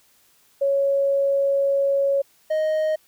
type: tone pair in turn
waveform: sine / triangle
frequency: 554.4 / 623.4 Hz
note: C#5 / D#5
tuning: 0 / +3 cents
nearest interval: major second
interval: 203 cents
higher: second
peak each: -17 dBFS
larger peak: neither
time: 0.61-2.22 / 2.5-2.96 s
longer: first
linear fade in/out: 10 ms
effects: white hiss -59 dBFS RMS until 3.07 s